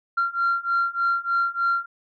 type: beating tone pair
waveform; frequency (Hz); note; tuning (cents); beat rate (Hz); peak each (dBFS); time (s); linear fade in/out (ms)
sine; 1377 / 1380.3; F6 / F6; -25 / -21; 3.3; -23 / -22; 0.17-1.86; 10
effects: tanh soft clip ceiling -15 dBFS